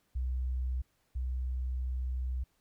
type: tone pair in turn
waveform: sine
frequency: 63.3 / 63.3 Hz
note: B1 / B1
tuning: +43 / +43 cents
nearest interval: unison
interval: 0 cents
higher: neither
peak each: -30 / -31 dBFS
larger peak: first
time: 0.15-0.82 / 1.15-2.44 s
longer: second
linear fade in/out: 10 ms
effects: pink hiss -74 dBFS RMS until 2.6 s